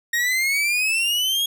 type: exponential sweep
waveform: 40% pulse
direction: up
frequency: 1862 to 3322 Hz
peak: -18 dBFS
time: 0.13-1.46 s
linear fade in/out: 5 ms
effects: none